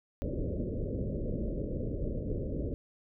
pink low-pass noise, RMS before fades -34 dBFS, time 0.22-2.74 s, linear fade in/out 0 ms, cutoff 590 Hz, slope 96 dB/octave, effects none

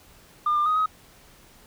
sine tone with pitch steps, 1206 / 1196 / 1249 / 1266 Hz, D6 / D6 / D#6 / D#6, +46 / +31 / +6 / +30 cents, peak -18 dBFS, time 0.46-0.86 s, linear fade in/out 5 ms, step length 100 ms, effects tanh soft clip ceiling -16 dBFS + pink hiss -53 dBFS RMS until 1.66 s

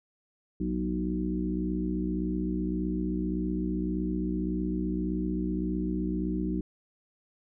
harmonic tone with a mistuned harmonic, 61.74 Hz, B1, in tune, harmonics 1 / 3 / 4 / 5 / 6, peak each -35 / -31 / -37 / -32 / -39 dBFS, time 0.6-6.61 s, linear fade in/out 5 ms, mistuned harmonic 4, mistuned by -44 cents, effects none

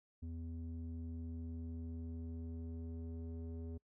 square tone with low-pass filter sweep, 82.41 Hz, E2, in tune, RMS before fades -45 dBFS, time 0.22-3.78 s, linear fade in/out 10 ms, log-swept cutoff 220 to 370 Hz, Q 1.9, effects noise-tail reverb RT60 0.1 s tail -25 dB re dry

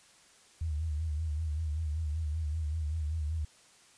sine tone with vibrato, 77.78 Hz, D#2, in tune, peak -30 dBFS, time 0.61-3.45 s, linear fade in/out 5 ms, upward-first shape sine, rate 5.2 Hz, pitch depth 88 cents each way, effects white hiss -60 dBFS RMS until 3.97 s + resampled to 22050 Hz

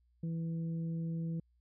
harmonic tone, 164.8 Hz, E3, in tune, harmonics 1 / 2 / 3, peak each -34 / -49 / -53 dBFS, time 0.23-1.4 s, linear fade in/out 5 ms, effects added 60 Hz sine -68 dBFS peak until 1.6 s

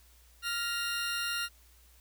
20% pulse tone pair together, 1396.9 / 1882.6 Hz, F6 / A#6, 0 / +17 cents, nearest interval perfect fourth, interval 517 cents, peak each -27 / -34 dBFS, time 0.42-1.49 s, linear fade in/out 50 ms, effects added 60 Hz sine -59 dBFS peak until 2 s + white hiss -63 dBFS RMS until 2 s

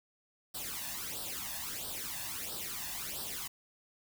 white noise with flanger, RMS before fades -40 dBFS, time 0.54-3.48 s, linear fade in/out 10 ms, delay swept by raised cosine 0.22 to 1.15 ms, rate 1.5 Hz, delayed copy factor +0.75, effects none

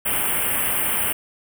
white band-stop noise, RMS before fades -22 dBFS, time 0.05-1.13 s, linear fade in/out 10 ms, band 3200 to 8400 Hz, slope 96 dB/octave, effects none

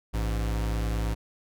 square tone pair together, 54.85 / 103.83 Hz, A1 / G#2, -5 / 0 cents, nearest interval major seventh, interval 1105 cents, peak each -27 / -35 dBFS, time 0.13-1.15 s, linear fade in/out 20 ms, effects none

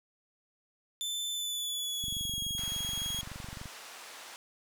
sawtooth tone with pitch glide, 3531 to 3295 Hz, A7 to G#7, +5 to -14 cents, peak -30 dBFS, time 1.01-3.21 s, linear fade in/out 0 ms, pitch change -119 cents, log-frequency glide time 1.31-2.4 s
click train, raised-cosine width 5 ms, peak -31 dBFS, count 39, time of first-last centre 2.04-3.657 s, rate 23.5 Hz
pink band-pass noise, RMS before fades -48 dBFS, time 2.58-4.36 s, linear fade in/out 0 ms, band 750 to 10000 Hz, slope 12 dB/octave
effects none

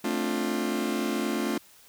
40% pulse chord, D minor seventh, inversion second, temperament just, 220.2 / 264.3 / 293.7 / 352.4 Hz, A3 / C4 / D4 / F4, +2 / +18 / 0 / +16 cents, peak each -30 / -32 / -32 / -31 dBFS, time 0.04-1.58 s, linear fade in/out 5 ms, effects white hiss -55 dBFS RMS until 1.88 s

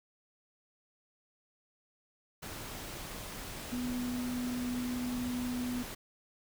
sine tone in noise, 246.9 Hz, B3, in tune, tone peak -33 dBFS, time 3.72-5.83 s, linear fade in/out 10 ms, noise pink, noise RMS -43 dBFS, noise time 2.42-5.95 s, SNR +7 dB, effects none

